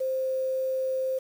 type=tone with quantisation; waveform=sine; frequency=523.3 Hz; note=C5; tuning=in tune; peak=-25 dBFS; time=0-1.19 s; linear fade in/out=10 ms; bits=8; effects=none